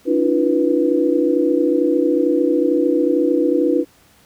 sine tone cluster, 287.9 / 316.7 / 350.1 / 490.4 Hz, D4 / D#4 / F4 / B4, -34 / +31 / +4 / -12 cents, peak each -19 dBFS, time 0.05-3.85 s, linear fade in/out 50 ms, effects pink hiss -52 dBFS RMS until 4.25 s + high-pass 60 Hz 12 dB/octave

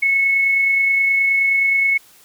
sine tone with amplitude modulation, 2197 Hz, C#7, 16 cents flat, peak -12 dBFS, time 0.02-1.98 s, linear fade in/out 10 ms, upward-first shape sine, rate 29.5 Hz, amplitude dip 25%, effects white hiss -49 dBFS RMS until 2.24 s

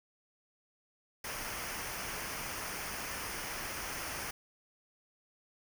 pink noise with comb filter, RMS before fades -40 dBFS, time 1.24-4.31 s, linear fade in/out 5 ms, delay 0.26 ms, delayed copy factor -0.6, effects none

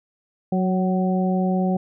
harmonic tone with a mistuned harmonic, 185 Hz, F#3, in tune, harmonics 1 / 2 / 3 / 4, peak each -19 / -28 / -29 / -28 dBFS, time 0.52-1.77 s, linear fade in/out 5 ms, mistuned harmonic 4, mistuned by +26 cents, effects none

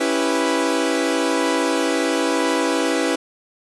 sawtooth chord, C# half-diminished seventh, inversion none, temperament equal, 277.2 / 329.6 / 392 / 493.9 Hz, C#4 / E4 / G4 / B4, 0 / 0 / 0 / 0 cents, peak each -19 / -18 / -24 / -19 dBFS, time 0-3.16 s, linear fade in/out 10 ms, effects resampled to 24000 Hz + 8-bit

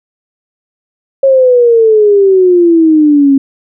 sine exponential sweep, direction down, 547 to 270 Hz, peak -3 dBFS, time 1.23-3.38 s, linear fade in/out 5 ms, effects none

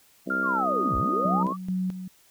harmonic tone, 65 Hz, C2, 11 cents flat, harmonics 3 / 4 / 5 / 6 / 7 / 8 / 9 / 10, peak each -35 / -34 / -36 / -41 / -42 / -42 / -44 / -44 dBFS, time 0.26-1.53 s, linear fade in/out 10 ms
sine tone with pitch glide, 1396.9 to 1237.3 Hz, F6 to D#6, 0 to -10 cents, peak -24 dBFS, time 0.3-1.43 s, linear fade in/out 5 ms, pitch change -210 cents, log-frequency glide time 0.54-0.67 s
sine linear two-way sweep, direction down then up, 1196 to 41.2 to 1196 Hz, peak -27 dBFS, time 0.42-1.57 s, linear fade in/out 50 ms, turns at 0.97 s
sine tone with tremolo, 185 Hz, F#3, in tune, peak -24 dBFS, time 1.25-2.08 s, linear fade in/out 5 ms, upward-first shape square, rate 2.3 Hz, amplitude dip 65%
effects white hiss -59 dBFS RMS until 2.3 s

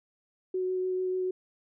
sine tone with vibrato, 370 Hz, F#4, in tune, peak -27 dBFS, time 0.54-1.31 s, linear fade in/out 5 ms, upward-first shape sine, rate 6.8 Hz, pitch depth 9 cents each way, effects none

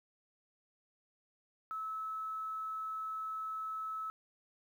sine tone, 1300 Hz, E6, 24 cents flat, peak -37 dBFS, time 1.71-4.1 s, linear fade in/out 0 ms, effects 11-bit

